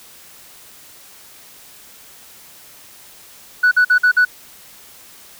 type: tone bursts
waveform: sine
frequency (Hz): 1480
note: F#6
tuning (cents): 0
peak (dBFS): -7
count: 5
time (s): 3.63-4.251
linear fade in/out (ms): 10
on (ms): 85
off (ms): 49
effects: tanh soft clip ceiling -7 dBFS + white hiss -43 dBFS RMS until 5.39 s